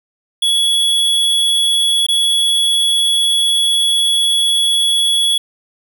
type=tone with dropouts; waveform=square; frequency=3372 Hz; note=G#7; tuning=26 cents sharp; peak=-12 dBFS; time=0.42-5.38 s; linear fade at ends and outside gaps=5 ms; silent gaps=2.066-2.085 s; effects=none